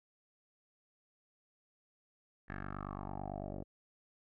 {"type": "tone with low-pass filter sweep", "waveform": "10% pulse", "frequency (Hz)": 49, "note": "G1", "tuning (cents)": 0, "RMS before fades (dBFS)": -43, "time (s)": [2.48, 3.64], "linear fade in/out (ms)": 20, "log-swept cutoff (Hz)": [1800, 510], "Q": 4.9, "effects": []}